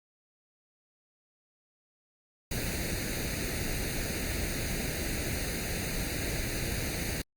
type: noise with comb filter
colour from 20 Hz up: pink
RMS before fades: -33 dBFS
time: 2.51-7.22 s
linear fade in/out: 5 ms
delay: 0.46 ms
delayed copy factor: +0.75
effects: Opus 48 kbps